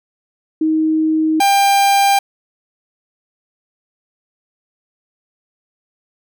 sine / 45% pulse tone pair in turn, 314.9 / 795.5 Hz, D#4 / G5, +21 / +25 cents, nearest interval octave + major third, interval 1604 cents, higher second, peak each -12 / -10 dBFS, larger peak second, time 0.61-1.4 / 1.4-2.19 s, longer neither, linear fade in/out 5 ms, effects none

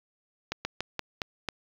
slowing click train, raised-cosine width 0.2 ms, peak -12 dBFS, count 6, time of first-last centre 0.52-1.487 s, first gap 130 ms, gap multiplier 1.2, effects low-pass 5000 Hz 12 dB/octave + 7-bit

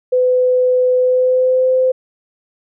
sine tone with pitch glide, 504 to 514.9 Hz, B4 to C5, +35 to -28 cents, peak -10 dBFS, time 0.12-1.92 s, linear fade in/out 10 ms, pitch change +37 cents, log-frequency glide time 0.96-1.7 s, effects none

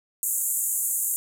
pink band-pass noise, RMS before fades -26 dBFS, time 0.23-1.16 s, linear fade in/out 0 ms, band 6900 to 15000 Hz, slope 96 dB/octave, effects none

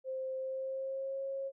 sine tone with pitch glide, 524 to 542.8 Hz, C5 to C#5, +2 to -36 cents, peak -35 dBFS, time 0.04-1.52 s, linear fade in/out 50 ms, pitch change +62 cents, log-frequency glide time 0.38-1.22 s, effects none

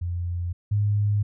sine tone pair in turn, 87.31 / 103.44 Hz, F2 / G#2, 0 / -6 cents, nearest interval minor third, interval 294 cents, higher second, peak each -25 / -19 dBFS, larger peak second, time 0.01-0.53 / 0.71-1.23 s, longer neither, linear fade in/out 10 ms, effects none

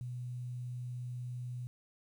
sine tone with quantisation, 123.47 Hz, B2, in tune, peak -38 dBFS, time 0.01-1.67 s, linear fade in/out 0 ms, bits 11, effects none

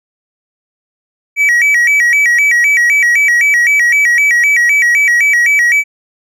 triangle tone with vibrato, 2093 Hz, C7, in tune, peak -5 dBFS, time 1.36-5.84 s, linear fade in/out 50 ms, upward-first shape square, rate 3.9 Hz, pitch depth 160 cents each way, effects none

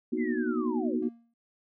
sine chord, B major seventh, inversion third, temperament equal with one note detuned, 236.2 / 246.9 / 311.1 / 370 Hz, A#3 / B3 / D#4 / F#4, +23 / 0 / 0 / 0 cents, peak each -32 dBFS, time 0.12-1.09 s, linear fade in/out 10 ms
sine linear sweep, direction down, 2118 to 371.8 Hz, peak -38 dBFS, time 0.17-0.99 s, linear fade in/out 50 ms
triangle tone with exponential decay, 233.1 Hz, A#3, in tune, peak -33 dBFS, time 1.02-1.34 s, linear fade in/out 5 ms, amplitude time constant 69 ms
effects none

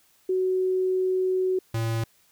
sine / square tone pair in turn, 372.4 / 113.63 Hz, F#4 / A#2, +11 / -44 cents, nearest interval octave + major sixth, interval 2055 cents, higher first, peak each -21 / -25 dBFS, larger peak first, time 0.29-1.59 / 1.74-2.04 s, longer first, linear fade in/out 5 ms, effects white hiss -62 dBFS RMS until 2.31 s

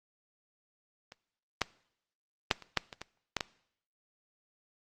clicks, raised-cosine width 0.2 ms, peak -29 / -8 / -6 / -29 / -8 / -24 / -21 / -12 / -14 dBFS, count 9, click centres 1.121 / 1.617 / 2.512 / 2.623 / 2.773 / 2.928 / 3.016 / 3.367 / 3.408 s, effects noise-tail reverb RT60 0.7 s tail -21 dB re dry + Opus 24 kbps

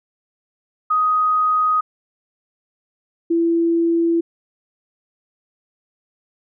sine tone pair in turn, 1251 / 335.1 Hz, D#6 / E4, +9 / +29 cents, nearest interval octave + major seventh, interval 2280 cents, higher first, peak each -14 dBFS, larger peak neither, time 0.9-1.81 / 3.3-4.21 s, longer neither, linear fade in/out 10 ms, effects none

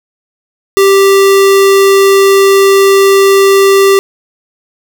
square tone, 392 Hz, G4, in tune, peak -4 dBFS, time 0.77-3.99 s, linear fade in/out 0 ms, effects none

